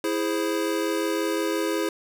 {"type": "chord", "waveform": "square", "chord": "E augmented", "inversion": "none", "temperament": "equal", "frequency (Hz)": [329.6, 415.3, 523.3], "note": ["E4", "G#4", "B#4"], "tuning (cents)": [0, 0, 0], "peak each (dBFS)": [-27, -29, -31], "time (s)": [0.04, 1.89], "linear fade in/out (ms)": 2, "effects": []}